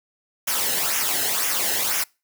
white noise with flanger, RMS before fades -23 dBFS, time 0.47-2.04 s, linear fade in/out 10 ms, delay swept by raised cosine 0.23 to 0.88 ms, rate 2 Hz, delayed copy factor -0.65, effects noise-tail reverb RT60 0.3 s tail -26 dB re dry

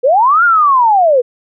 sine linear two-way sweep, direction up then down, 466.2 to 1441 to 466.2 Hz, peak -6 dBFS, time 0.03-1.22 s, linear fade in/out 20 ms, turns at 0.44 s, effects none

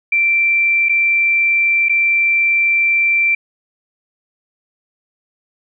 sine tone with dropouts, 2349 Hz, D7, in tune, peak -11 dBFS, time 0.12-3.35 s, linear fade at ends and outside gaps 5 ms, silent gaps 0.887-0.893 / 1.886-1.894 s, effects none

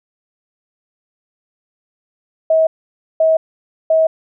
sine tone bursts, 641 Hz, E5, 49 cents flat, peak -9 dBFS, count 3, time 2.5-4.07 s, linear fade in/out 5 ms, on 170 ms, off 530 ms, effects none

